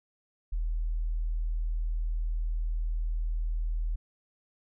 sine tone, 40 Hz, D#1, 49 cents sharp, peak -27 dBFS, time 0.52-3.96 s, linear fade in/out 10 ms, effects none

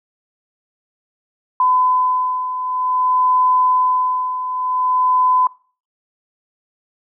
sine beating tone pair, 1010 / 1010.53 Hz, B5 / B5, +39 / +39 cents, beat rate 0.53 Hz, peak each -21 / -15 dBFS, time 1.6-5.47 s, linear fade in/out 2 ms, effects noise-tail reverb RT60 0.4 s tail -21 dB re dry

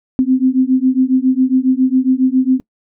sine beating tone pair, 255.5 / 262.8 Hz, C4 / C4, -41 / +8 cents, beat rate 7.3 Hz, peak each -13 dBFS, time 0.19-2.6 s, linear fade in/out 0 ms, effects noise-tail reverb RT60 0.1 s tail -23 dB re dry

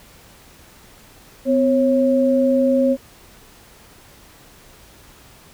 sine tone pair together, 254.8 / 544.6 Hz, C4 / C#5, -46 / -31 cents, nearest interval octave + minor second, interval 1315 cents, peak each -16 dBFS, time 1.45-2.97 s, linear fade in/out 50 ms, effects pink hiss -47 dBFS RMS until 5.53 s

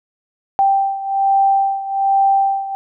sine beating tone pair, 784 / 785.2 Hz, G5 / G5, 0 / +3 cents, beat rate 1.2 Hz, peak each -14 / -18 dBFS, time 0.59-2.75 s, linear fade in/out 0 ms, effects none

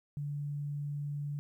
sine tone, 144.9 Hz, D3, 23 cents flat, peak -34 dBFS, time 0.17-1.39 s, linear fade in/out 0 ms, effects 12-bit

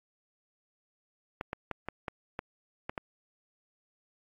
clicks, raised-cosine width 0.5 ms, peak -19 dBFS, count 8, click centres 1.411 / 1.531 / 1.713 / 1.886 / 2.082 / 2.391 / 2.895 / 2.978 s, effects AAC 48 kbps

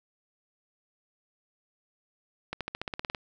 accelerating click train, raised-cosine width 0.3 ms, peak -17 dBFS, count 11, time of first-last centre 2.53-3.148 s, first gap 77 ms, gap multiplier 0.95, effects none

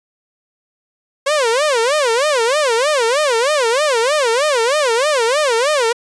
sawtooth tone with vibrato, 526 Hz, C5, 9 cents sharp, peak -9 dBFS, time 1.26-5.93 s, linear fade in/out 10 ms, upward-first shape sine, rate 3.2 Hz, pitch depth 270 cents each way, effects resampled to 22050 Hz

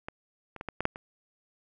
clicks, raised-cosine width 0.5 ms, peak -21 / -27 / -22 / -19 / -15 / -9 / -25 dBFS, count 7, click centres 0.085 / 0.563 / 0.611 / 0.687 / 0.806 / 0.854 / 0.959 s, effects none

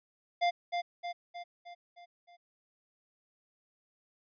square tone with echo, 698.5 Hz, F5, in tune, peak -26 dBFS, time 0.41-0.51 s, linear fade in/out 20 ms, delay 310 ms, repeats 6, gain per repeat -5 dB, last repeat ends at 2.37 s, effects resampled to 11025 Hz

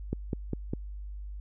click train, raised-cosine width 3 ms, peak -17 dBFS, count 4, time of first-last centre 0.13-0.735 s, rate 4.96 Hz, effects added 50 Hz sine -37 dBFS peak until 1.4 s

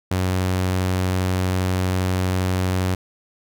sawtooth tone, 92.5 Hz, F#2, in tune, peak -15 dBFS, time 0.11-2.95 s, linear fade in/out 5 ms, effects none

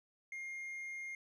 triangle tone, 2125 Hz, C7, 26 cents sharp, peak -40 dBFS, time 0.32-1.15 s, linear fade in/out 2 ms, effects resampled to 24000 Hz

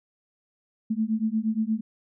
sine beating tone pair, 215.6 / 224.1 Hz, A3 / A3, -35 / +32 cents, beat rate 8.5 Hz, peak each -26 dBFS, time 0.9-1.81 s, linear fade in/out 10 ms, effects none

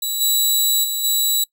15% pulse tone with level steps, 3921 Hz, B7, 13 cents flat, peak -14 / -8 / -14 / -9 dBFS, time 0.02-1.44 s, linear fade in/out 5 ms, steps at 0.2 / 0.83 / 1.03 s, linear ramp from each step 20 ms, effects noise-tail reverb RT60 0.1 s tail -21 dB re dry

